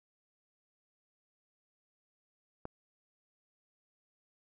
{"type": "click", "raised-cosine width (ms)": 1, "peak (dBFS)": -26, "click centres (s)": 2.654, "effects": []}